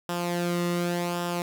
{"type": "tone with flanger", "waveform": "sawtooth", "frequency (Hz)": 174.3, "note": "F3", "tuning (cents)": -3, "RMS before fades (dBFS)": -28, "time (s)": [0.09, 1.42], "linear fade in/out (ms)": 0, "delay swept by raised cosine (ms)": [0.46, 1.27], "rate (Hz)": 0.88, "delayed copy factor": -0.6, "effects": []}